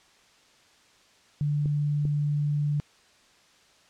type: tone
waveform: sine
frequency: 146.83 Hz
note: D3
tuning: in tune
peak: -23 dBFS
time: 1.41-2.8 s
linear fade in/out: 0 ms
type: clicks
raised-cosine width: 3 ms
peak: -23 dBFS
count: 2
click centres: 1.658 / 2.053 s
effects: white hiss -59 dBFS RMS until 3.89 s + low-pass 6000 Hz 12 dB/octave

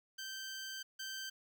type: tone pair in turn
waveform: 15% pulse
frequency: 1557 / 1557 Hz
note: G6 / G6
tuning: -12 / -12 cents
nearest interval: unison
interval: 0 cents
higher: neither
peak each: -36 / -35 dBFS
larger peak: second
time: 0.18-0.83 / 0.99-1.3 s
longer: first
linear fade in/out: 10 ms
effects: none

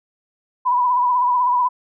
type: tone with vibrato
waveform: sine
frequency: 987.8 Hz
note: B5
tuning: in tune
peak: -14 dBFS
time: 0.65-1.69 s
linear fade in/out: 20 ms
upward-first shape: triangle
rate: 16 Hz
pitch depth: 55 cents each way
effects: none

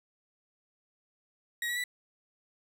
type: tone with pitch steps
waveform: 35% pulse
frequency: 1897 / 1932.4 / 1968.4 Hz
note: A#6 / B6 / B6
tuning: +30 / -38 / -6 cents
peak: -29 dBFS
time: 1.62-1.839 s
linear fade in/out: 2 ms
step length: 73 ms
effects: none

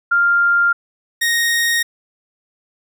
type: tone pair in turn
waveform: sine / sawtooth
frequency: 1396.9 / 1864.6 Hz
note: F6 / A#6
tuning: 0 / 0 cents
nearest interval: perfect fourth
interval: 500 cents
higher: second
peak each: -11 dBFS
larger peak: neither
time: 0.11-0.73 / 1.21-1.83 s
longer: neither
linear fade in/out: 10 ms
effects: none

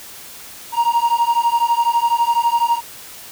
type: beating tone pair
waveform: triangle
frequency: 932.3 / 944.3 Hz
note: A#5 / A#5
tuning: 0 / +22 cents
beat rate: 12 Hz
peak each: -15 dBFS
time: 0.72-2.81 s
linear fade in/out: 50 ms
effects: white hiss -37 dBFS RMS until 3.31 s

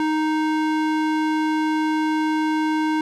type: tone with band-pass filter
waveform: square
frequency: 311.1 Hz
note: D#4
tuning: in tune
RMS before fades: -21 dBFS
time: 0-3.01 s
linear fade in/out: 2 ms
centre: 810 Hz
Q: 0.55
effects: none

